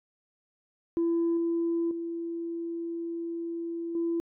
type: tone with level steps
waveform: sine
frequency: 336.2 Hz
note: E4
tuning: 34 cents sharp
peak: -22 / -24 / -31 / -25 dBFS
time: 0.97-4.2 s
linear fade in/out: 0 ms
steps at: 1.37 / 1.91 / 3.95 s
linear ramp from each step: 2 ms
effects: tanh soft clip ceiling -21 dBFS